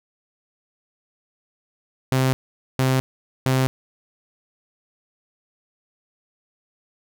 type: tone bursts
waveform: sawtooth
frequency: 130.81 Hz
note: C3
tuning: in tune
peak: -13 dBFS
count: 3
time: 2.12-3.67 s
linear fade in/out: 0 ms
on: 210 ms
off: 460 ms
effects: none